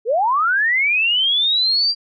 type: linear sweep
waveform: sine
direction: up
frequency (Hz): 415.3 to 4778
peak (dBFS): -14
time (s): 0.05-1.95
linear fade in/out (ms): 50
effects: none